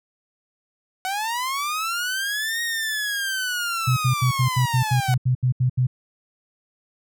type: linear two-way sweep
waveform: sawtooth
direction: up then down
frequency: 740 to 1877 to 740 Hz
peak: -20 dBFS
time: 1.05-5.14 s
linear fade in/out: 0 ms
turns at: 2.62 s
type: tone bursts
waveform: sine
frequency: 126.7 Hz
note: B2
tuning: 45 cents sharp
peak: -16 dBFS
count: 12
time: 3.87-5.87 s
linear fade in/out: 10 ms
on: 97 ms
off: 76 ms
effects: none